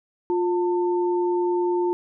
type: tone pair together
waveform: sine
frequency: 353.1 / 895 Hz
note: F4 / A5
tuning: +19 / +29 cents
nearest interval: octave + major third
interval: 1610 cents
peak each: -20 / -28 dBFS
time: 0.3-1.93 s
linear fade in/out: 0 ms
effects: none